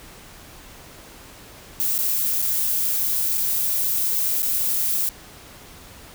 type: noise with dropouts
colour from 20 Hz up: violet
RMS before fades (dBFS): -22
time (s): 1.8-5.09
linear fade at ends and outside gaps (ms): 0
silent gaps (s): 1.98-1.988 / 2.418-2.424 / 3.374-3.379 / 4.421-4.429
effects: pink hiss -44 dBFS RMS until 6.14 s